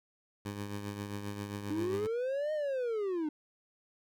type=tone with tremolo; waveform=15% pulse; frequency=102 Hz; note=G#2; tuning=31 cents flat; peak=-29 dBFS; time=0.45-2.07 s; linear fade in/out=5 ms; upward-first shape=triangle; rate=7.5 Hz; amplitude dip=55%
type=linear two-way sweep; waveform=triangle; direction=up then down; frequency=293.7 to 622.3 to 293.7 Hz; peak=-29 dBFS; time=1.7-3.29 s; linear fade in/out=5 ms; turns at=2.53 s
effects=none